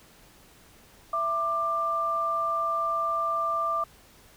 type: tone pair together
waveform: sine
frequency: 664 / 1186.9 Hz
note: E5 / D6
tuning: +12 / +18 cents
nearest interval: minor seventh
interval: 1006 cents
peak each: -32 / -25 dBFS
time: 1.13-3.84 s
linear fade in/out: 5 ms
effects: pink hiss -55 dBFS RMS until 4.36 s